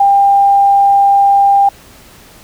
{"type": "tone", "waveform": "sine", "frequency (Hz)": 797, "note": "G5", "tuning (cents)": 28, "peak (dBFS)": -5, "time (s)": [0, 1.69], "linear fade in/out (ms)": 5, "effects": ["pink hiss -40 dBFS RMS until 2.43 s"]}